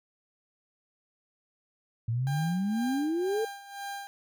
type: exponential sweep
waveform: sine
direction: up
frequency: 110.9 to 456.1 Hz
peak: -26 dBFS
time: 2.08-3.45 s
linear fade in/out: 5 ms
type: tone with tremolo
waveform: 30% pulse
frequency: 799 Hz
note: G5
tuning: 33 cents sharp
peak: -32 dBFS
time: 2.27-4.07 s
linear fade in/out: 0 ms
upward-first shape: sine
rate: 2 Hz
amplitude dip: 75%
effects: none